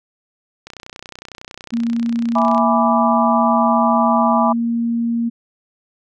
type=click train; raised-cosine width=0.2 ms; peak=-17 dBFS; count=60; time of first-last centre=0.67-2.579 s; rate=30.9 Hz
type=tone; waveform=sine; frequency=233.1 Hz; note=A#3; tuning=in tune; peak=-16 dBFS; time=1.72-5.3 s; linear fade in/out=20 ms
type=chord; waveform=sine; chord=E dominant seventh; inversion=none; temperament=equal with one note detuned; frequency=659.3 / 830.6 / 987.8 / 1171.3 Hz; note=E5 / G#5 / B5 / D6; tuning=0 / 0 / 0 / -5 cents; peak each=-19 dBFS; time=2.35-4.53 s; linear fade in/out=10 ms
effects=none